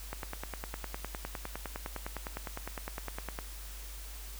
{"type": "click train", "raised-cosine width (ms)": 0.5, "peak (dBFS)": -22, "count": 33, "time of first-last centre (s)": [0.13, 3.389], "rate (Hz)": 9.82, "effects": ["added 50 Hz sine -43 dBFS peak until 4.39 s", "white hiss -49 dBFS RMS until 4.39 s"]}